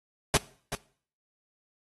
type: noise with echo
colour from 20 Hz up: pink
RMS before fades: -22 dBFS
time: 0.34-0.37 s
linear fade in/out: 0 ms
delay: 380 ms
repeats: 1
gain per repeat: -12 dB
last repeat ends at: 0.75 s
effects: noise-tail reverb RT60 0.5 s tail -20 dB re dry + AAC 32 kbps